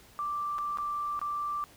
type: tone with dropouts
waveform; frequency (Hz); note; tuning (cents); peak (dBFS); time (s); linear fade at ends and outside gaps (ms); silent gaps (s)
sine; 1174.7; D6; 0; -30; 0.19-1.64; 0; 0.583-0.587 / 0.773-0.785 / 1.192-1.215
effects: pink hiss -56 dBFS RMS until 1.76 s